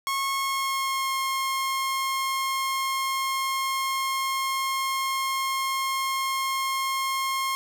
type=tone with pitch glide; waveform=sawtooth; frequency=1090 to 1071.3 Hz; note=C#6 to C6; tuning=-29 to +41 cents; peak=-21 dBFS; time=0.07-7.55 s; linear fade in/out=0 ms; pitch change=-30 cents; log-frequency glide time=0.32-1.14 s; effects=none